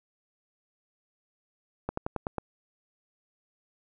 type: slowing click train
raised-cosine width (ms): 1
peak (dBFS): -16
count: 6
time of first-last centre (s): 1.89-2.383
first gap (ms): 84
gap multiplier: 1.08
effects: none